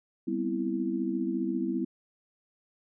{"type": "chord", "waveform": "sine", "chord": "C major seventh", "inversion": "second", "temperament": "equal", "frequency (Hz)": [196, 246.9, 261.6, 329.6], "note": ["G3", "B3", "C4", "E4"], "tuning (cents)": [0, 0, 0, 0], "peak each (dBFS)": [-34, -33, -35, -31], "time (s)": [0.27, 1.85], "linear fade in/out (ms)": 10, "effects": []}